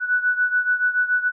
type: beating tone pair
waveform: sine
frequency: 1480 / 1487 Hz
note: F#6 / F#6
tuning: 0 / +8 cents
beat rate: 7 Hz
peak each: -19 / -23 dBFS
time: 0-1.32 s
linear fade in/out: 50 ms
effects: none